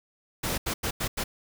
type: noise bursts at uneven times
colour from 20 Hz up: pink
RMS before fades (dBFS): -29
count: 5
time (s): 0.43-0.58 / 0.66-0.74 / 0.83-0.91 / 1-1.08 / 1.17-1.24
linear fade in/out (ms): 10
effects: none